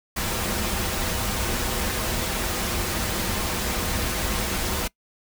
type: noise with comb filter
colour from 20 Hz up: pink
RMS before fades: -26 dBFS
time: 0.16-4.88 s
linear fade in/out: 10 ms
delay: 7 ms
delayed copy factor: -0.5
effects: noise-tail reverb RT60 0.1 s tail -23 dB re dry